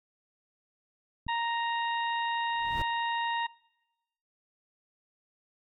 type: click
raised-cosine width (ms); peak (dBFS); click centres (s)
5; -28; 1.267
type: harmonic tone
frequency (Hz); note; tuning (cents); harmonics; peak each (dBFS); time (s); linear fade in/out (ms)
932.3; A#5; 0; 1 / 2 / 3 / 4; -29 / -35 / -39 / -41; 1.28-3.47; 10
type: noise with exponential growth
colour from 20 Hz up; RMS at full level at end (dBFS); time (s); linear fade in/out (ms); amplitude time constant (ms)
brown; -32; 2.49-2.82; 2; 71
effects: noise-tail reverb RT60 1.0 s tail -23 dB re dry